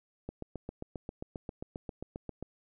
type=click train; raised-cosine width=2 ms; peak=-25 dBFS; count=17; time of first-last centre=0.29-2.426 s; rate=7.49 Hz; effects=none